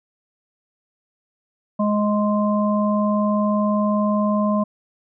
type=harmonic tone; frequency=208.7 Hz; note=G#3; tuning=9 cents sharp; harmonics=1 / 3 / 5; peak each=-18 / -23 / -25 dBFS; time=1.79-4.64 s; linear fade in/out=10 ms; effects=none